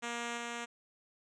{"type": "tone with level steps", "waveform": "5% pulse", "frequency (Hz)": 236.5, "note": "A#3", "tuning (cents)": 25, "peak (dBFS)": [-25, -27], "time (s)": [0.02, 0.66], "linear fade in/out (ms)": 20, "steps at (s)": 0.37, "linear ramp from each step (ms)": 5, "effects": ["resampled to 22050 Hz"]}